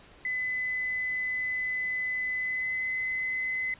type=tone with pitch glide; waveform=sine; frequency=2012 to 2032 Hz; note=B6 to B6; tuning=+32 to +49 cents; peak=-28 dBFS; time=0.25-3.74 s; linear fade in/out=2 ms; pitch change=+17 cents; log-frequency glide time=2.37-2.87 s; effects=pink hiss -54 dBFS RMS until 3.79 s + resampled to 8000 Hz